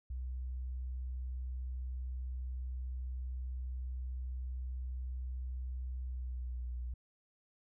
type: tone with pitch glide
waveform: sine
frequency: 63.2 to 61.08 Hz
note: B1 to B1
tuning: +41 to -18 cents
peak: -37 dBFS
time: 0.1-6.94 s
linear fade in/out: 5 ms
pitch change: -59 cents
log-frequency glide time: 6.07-6.66 s
effects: none